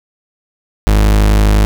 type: tone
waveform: 40% pulse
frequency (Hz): 51.91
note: G#1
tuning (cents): 0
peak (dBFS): -6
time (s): 0.87-1.65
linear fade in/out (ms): 0
effects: none